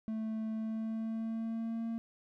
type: tone with pitch glide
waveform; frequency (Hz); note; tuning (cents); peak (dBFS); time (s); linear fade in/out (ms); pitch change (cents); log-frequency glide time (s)
triangle; 220 to 228.3; A3 to A#3; 0 to -36; -32; 0.08-1.98; 0; +64; 0.53-1.87
effects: none